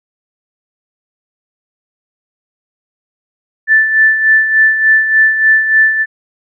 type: tone with tremolo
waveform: sine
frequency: 1760 Hz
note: A6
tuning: in tune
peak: -4 dBFS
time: 3.67-6.06 s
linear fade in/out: 50 ms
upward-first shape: sine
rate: 3.4 Hz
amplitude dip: 60%
effects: none